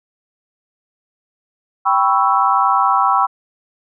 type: chord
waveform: sine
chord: C# half-diminished seventh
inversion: second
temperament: equal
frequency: 784 / 987.8 / 1108.7 / 1318.5 Hz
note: G5 / B5 / C#6 / E6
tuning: 0 / 0 / 0 / 0 cents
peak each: -17 dBFS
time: 1.85-3.27 s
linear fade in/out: 20 ms
effects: none